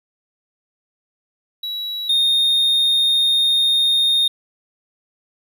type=tone pair in turn; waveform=triangle; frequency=3900 / 3683 Hz; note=B7 / A#7; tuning=-23 / -22 cents; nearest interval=minor second; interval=99 cents; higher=first; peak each=-22 / -12 dBFS; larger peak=second; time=1.63-2.09 / 2.09-4.28 s; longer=second; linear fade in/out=5 ms; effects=none